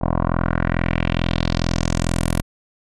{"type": "tone with low-pass filter sweep", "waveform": "10% pulse", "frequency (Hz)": 42.3, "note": "E1", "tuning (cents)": 45, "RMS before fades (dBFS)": -20, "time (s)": [0.01, 2.42], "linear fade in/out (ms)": 10, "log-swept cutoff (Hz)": [860, 12000], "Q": 2.4, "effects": []}